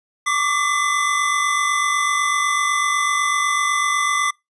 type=tone cluster; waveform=square; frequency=1133 / 1181 / 2025 Hz; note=C#6 / D6 / B6; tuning=+37 / +9 / +43 cents; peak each=-25 / -21 / -22 dBFS; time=0.26-4.31 s; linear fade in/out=10 ms; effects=noise-tail reverb RT60 0.2 s tail -25 dB re dry + resampled to 24000 Hz